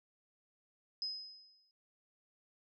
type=tone with exponential decay; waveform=sine; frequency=5060 Hz; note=D#8; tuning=28 cents sharp; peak=-34 dBFS; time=1.02-1.71 s; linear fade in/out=1 ms; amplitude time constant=150 ms; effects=none